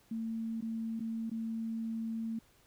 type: tone with dropouts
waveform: sine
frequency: 225.4 Hz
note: A3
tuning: 42 cents sharp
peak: -34 dBFS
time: 0.11-2.39 s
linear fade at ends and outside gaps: 5 ms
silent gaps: 0.609-0.623 / 0.996-1.004 / 1.298-1.314 s
effects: pink hiss -66 dBFS RMS until 2.66 s